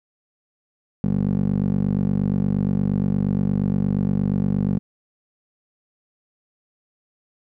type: tone with band-pass filter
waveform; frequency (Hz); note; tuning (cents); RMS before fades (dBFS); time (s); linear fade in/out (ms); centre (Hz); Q
15% pulse; 48.52; G1; -17; -21; 1.04-4.79; 0; 210; 2.5
effects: none